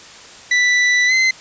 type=tone with pitch glide; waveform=40% pulse; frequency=1975.5 to 2059 Hz; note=B6 to C7; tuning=0 to -28 cents; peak=-11 dBFS; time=0.51-1.31 s; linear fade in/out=5 ms; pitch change=+72 cents; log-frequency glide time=1.07-1.13 s; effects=white hiss -39 dBFS RMS until 1.4 s + resampled to 16000 Hz